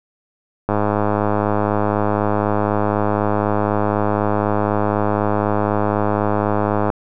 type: click train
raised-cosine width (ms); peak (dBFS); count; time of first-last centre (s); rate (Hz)
1; -4; 647; 0.69-6.902; 104
effects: none